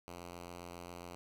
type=tone with vibrato; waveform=5% pulse; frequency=87.31 Hz; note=F2; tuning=in tune; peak=-35 dBFS; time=0.08-1.15 s; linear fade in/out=0 ms; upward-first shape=square; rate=17 Hz; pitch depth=12 cents each way; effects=none